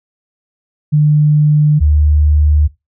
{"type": "tone pair in turn", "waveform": "sine", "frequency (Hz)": [150, 75], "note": ["D3", "D2"], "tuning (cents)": [37, 37], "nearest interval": "octave", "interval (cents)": 1200, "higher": "first", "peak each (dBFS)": [-6, -7], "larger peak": "first", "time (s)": [[0.92, 1.8], [1.8, 2.68]], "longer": "neither", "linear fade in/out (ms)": 20, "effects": ["noise-tail reverb RT60 0.2 s tail -18 dB re dry"]}